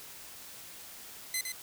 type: tone with echo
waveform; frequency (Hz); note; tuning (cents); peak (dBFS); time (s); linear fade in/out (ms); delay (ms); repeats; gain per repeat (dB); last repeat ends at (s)
10% pulse; 2041; C7; -44; -21; 1.34-1.41; 2; 110; 1; -5; 1.52
effects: white hiss -48 dBFS RMS until 1.62 s